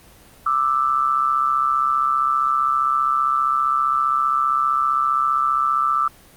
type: tone pair together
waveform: sine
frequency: 1183.3 / 1318.5 Hz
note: D6 / E6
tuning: +13 / 0 cents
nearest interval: major second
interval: 187 cents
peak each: -19 dBFS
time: 0.46-6.08 s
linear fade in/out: 5 ms
effects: pink hiss -48 dBFS RMS until 6.36 s + Opus 24 kbps